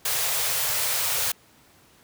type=band-stop noise; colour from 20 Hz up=white; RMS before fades=-25 dBFS; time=0.05-1.32 s; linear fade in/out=5 ms; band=150 to 420 Hz; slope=96 dB/octave; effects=pink hiss -56 dBFS RMS until 2.03 s + high-pass 80 Hz 12 dB/octave